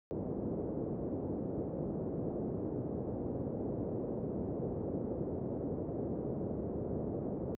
white low-pass noise, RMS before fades -37 dBFS, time 0.11-7.55 s, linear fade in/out 0 ms, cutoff 480 Hz, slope 24 dB/octave, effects high-pass 80 Hz 12 dB/octave

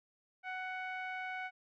sawtooth tone with low-pass filter, 744 Hz, F#5, 9 cents sharp, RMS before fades -41 dBFS, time 0.43-1.51 s, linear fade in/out 50 ms, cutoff 2000 Hz, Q 4.6, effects none

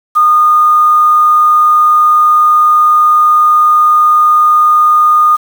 sine tone with quantisation, 1224 Hz, D#6, 29 cents flat, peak -4 dBFS, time 0.15-5.37 s, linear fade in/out 20 ms, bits 5, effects none

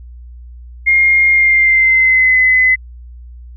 sine tone with pitch glide, 2129 to 2026 Hz, C7 to B6, +30 to +44 cents, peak -7 dBFS, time 0.86-2.76 s, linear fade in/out 20 ms, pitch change -86 cents, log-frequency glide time 1.31-2.39 s, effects added 60 Hz sine -31 dBFS peak until 3.56 s

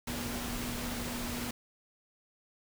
sine tone in noise, 241.2 Hz, B3, 41 cents flat, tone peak -39 dBFS, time 0.07-1.51 s, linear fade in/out 5 ms, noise pink, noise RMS -38 dBFS, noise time 0.07-1.51 s, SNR -4 dB, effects none

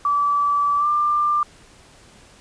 sine tone with pitch glide, 1155 to 1190.2 Hz, D6 to D6, -29 to +23 cents, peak -16 dBFS, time 0.05-1.43 s, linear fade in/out 2 ms, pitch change +52 cents, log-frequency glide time 0.78-0.87 s, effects pink hiss -49 dBFS RMS until 2.4 s + resampled to 22050 Hz

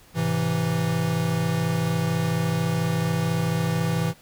square chord, Ab augmented, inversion none, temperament equal with one note detuned, 106.56 / 130.81 / 164.81 Hz, Ab2 / C3 / E3, +45 / 0 / 0 cents, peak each -30 / -29 / -24 dBFS, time 0.14-4.14 s, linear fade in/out 50 ms, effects pink hiss -53 dBFS RMS until 4.21 s

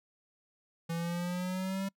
square exponential sweep, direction up, 165.8 to 196 Hz, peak -33 dBFS, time 0.89-1.89 s, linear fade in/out 10 ms, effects noise-tail reverb RT60 0.1 s tail -26 dB re dry

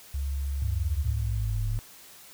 sine tone with pitch glide, 69.3 to 67.8 Hz, C#2 to C#2, 0 to -38 cents, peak -27 dBFS, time 0.14-1.11 s, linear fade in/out 5 ms, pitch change -38 cents, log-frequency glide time 0.79-0.96 s
sine linear sweep, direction down, 101.9 to 32.7 Hz, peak -28 dBFS, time 0.62-1.79 s, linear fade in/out 0 ms
sine tone, 106.6 Hz, G#2, 46 cents sharp, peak -28 dBFS, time 1.04-1.79 s, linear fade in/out 10 ms
effects white hiss -50 dBFS RMS until 2.33 s

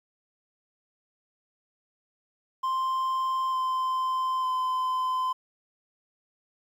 triangle tone with pitch steps, 1046.5 / 1036.3 / 1026.1 Hz, C6 / C6 / C6, 0 / -17 / -34 cents, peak -23 dBFS, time 2.63-5.33 s, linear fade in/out 10 ms, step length 900 ms, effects 10-bit

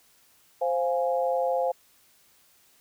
sine chord, F minor, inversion second, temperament equal, 523.3 / 698.5 / 830.6 Hz, C5 / F5 / Ab5, 0 / 0 / 0 cents, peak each -25 / -28 / -31 dBFS, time 0.61-1.72 s, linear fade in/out 10 ms, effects white hiss -61 dBFS RMS until 2.8 s

